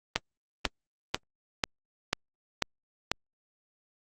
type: click train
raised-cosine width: 0.2 ms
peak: -7 dBFS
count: 7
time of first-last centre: 0.16-3.116 s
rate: 2.03 Hz
effects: Opus 24 kbps